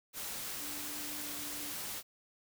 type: tone in noise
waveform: sine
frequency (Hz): 294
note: D4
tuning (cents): +2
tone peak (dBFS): -49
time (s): 0.58-1.74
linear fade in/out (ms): 50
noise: white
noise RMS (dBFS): -41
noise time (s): 0.13-2.03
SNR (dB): -11
effects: none